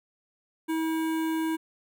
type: tone with notch filter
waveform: square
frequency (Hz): 321.4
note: E4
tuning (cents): -44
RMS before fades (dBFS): -28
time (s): 0.68-1.57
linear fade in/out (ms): 20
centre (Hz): 5100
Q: 0.82
effects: none